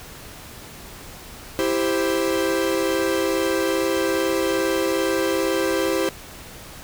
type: chord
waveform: 45% pulse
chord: C major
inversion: first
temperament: equal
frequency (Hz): 329.6 / 392 / 523.3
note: E4 / G4 / C5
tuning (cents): 0 / 0 / 0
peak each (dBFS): -24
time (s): 1.59-6.09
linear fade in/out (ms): 0
effects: pink hiss -40 dBFS RMS until 6.83 s